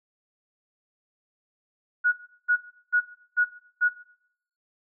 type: tone bursts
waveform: sine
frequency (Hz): 1457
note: F#6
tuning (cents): -27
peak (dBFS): -18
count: 5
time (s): 2.04-3.89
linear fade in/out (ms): 20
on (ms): 82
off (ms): 360
effects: noise-tail reverb RT60 0.7 s tail -17 dB re dry